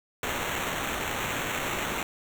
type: noise with sample-and-hold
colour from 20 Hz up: violet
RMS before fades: -31 dBFS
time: 0.23-2.03 s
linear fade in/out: 2 ms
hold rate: 4900 Hz
effects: none